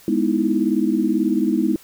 sine chord, E major seventh, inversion first, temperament equal, 207.7 / 246.9 / 311.1 / 329.6 Hz, G#3 / B3 / D#4 / E4, 0 / 0 / 0 / 0 cents, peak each -22 / -22 / -21 / -22 dBFS, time 0.08-1.76 s, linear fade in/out 2 ms, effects white hiss -48 dBFS RMS until 1.83 s

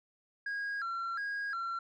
sine tone with vibrato, 1494 Hz, F#6, 16 cents sharp, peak -31 dBFS, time 0.46-1.79 s, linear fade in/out 5 ms, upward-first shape square, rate 1.4 Hz, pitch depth 160 cents each way, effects tanh soft clip ceiling -33 dBFS

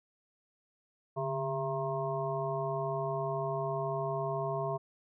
harmonic tone with a mistuned harmonic, 134 Hz, C3, 42 cents sharp, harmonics 1 / 3 / 5 / 7 / 8, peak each -37 / -37 / -35 / -41 / -40 dBFS, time 1.16-4.78 s, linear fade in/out 20 ms, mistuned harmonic 1, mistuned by +110 cents, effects none

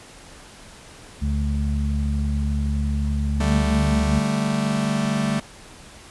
harmonic tone, 71.8 Hz, D2, 39 cents flat, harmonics 1 / 2 / 3, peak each -21 / -29 / -27 dBFS, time 1.21-4.2 s, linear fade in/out 20 ms
45% pulse chord, D suspended fourth, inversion none, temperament just, 146.83 / 195.78 / 220.2 Hz, D3 / G3 / A3, 0 / -2 / +2 cents, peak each -26 / -25 / -23 dBFS, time 3.4-5.4 s, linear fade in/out 5 ms
effects pink hiss -44 dBFS RMS until 6.1 s + resampled to 24000 Hz

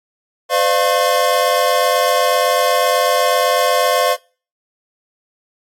square tone cluster, 509 / 597 / 695 / 1081 Hz, C5 / D5 / F5 / C#6, -48 / +28 / -9 / -44 cents, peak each -19 dBFS, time 0.49-4.17 s, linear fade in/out 50 ms, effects noise-tail reverb RT60 0.4 s tail -25 dB re dry + AAC 48 kbps

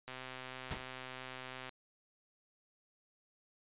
click train, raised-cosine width 0.3 ms, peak -29 dBFS, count 209, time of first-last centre 0.08-1.692 s, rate 129 Hz
pink noise with exponential decay, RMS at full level -35 dBFS, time 0.71-0.88 s, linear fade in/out 1 ms, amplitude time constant 36 ms
effects resampled to 8000 Hz

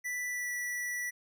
square tone with pitch glide, 1975.5 to 1956.2 Hz, B6 to B6, 0 to -17 cents, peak -34 dBFS, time 0.04-1.11 s, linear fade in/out 20 ms, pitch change -17 cents, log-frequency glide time 0.28-0.51 s, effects none

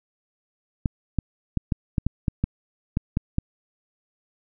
clicks, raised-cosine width 5 ms, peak -9 dBFS, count 11, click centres 0.858 / 1.187 / 1.573 / 1.722 / 1.982 / 2.066 / 2.282 / 2.44 / 2.971 / 3.171 / 3.384 s, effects none

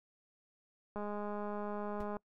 click train, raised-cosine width 1 ms, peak -28 dBFS, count 251, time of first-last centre 0.96-2.168 s, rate 207 Hz
brown noise with exponential decay, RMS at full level -38 dBFS, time 2-2.08 s, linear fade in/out 5 ms, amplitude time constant 16 ms
effects noise-tail reverb RT60 0.1 s tail -24 dB re dry

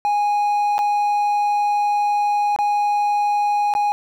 triangle tone with dropouts, 826 Hz, G#5, 10 cents flat, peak -14 dBFS, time 0.05-3.92 s, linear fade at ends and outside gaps 0 ms, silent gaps 0.781-0.79 / 2.562-2.588 / 3.738-3.751 s, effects none

